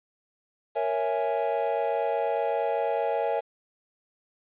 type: chord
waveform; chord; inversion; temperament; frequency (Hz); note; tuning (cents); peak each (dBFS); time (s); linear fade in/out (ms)
triangle; A# half-diminished seventh; none; equal; 466.2 / 554.4 / 659.3 / 830.6; A#4 / C#5 / E5 / G#5; 0 / 0 / 0 / 0; -28; 0.75-3.41; 20
effects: resampled to 8000 Hz + 9-bit